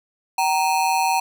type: ring-modulated tone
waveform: square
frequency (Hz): 850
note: G#5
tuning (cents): +40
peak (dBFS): -15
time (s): 0.38-1.2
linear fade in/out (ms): 5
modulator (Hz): 82.1
effects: none